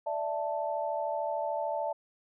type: chord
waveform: sine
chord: D suspended second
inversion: none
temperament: just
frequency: 587.3 / 660.7 / 881 Hz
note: D5 / E5 / A5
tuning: 0 / +4 / +2 cents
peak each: -34 dBFS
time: 0.06-1.93 s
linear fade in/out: 10 ms
effects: none